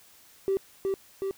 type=tone with echo; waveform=triangle; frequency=388.4 Hz; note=G4; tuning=16 cents flat; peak=-19 dBFS; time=0.48-0.57 s; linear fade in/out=0 ms; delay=370 ms; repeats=2; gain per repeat=-3 dB; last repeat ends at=1.31 s; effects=tanh soft clip ceiling -20 dBFS + white hiss -56 dBFS RMS until 1.37 s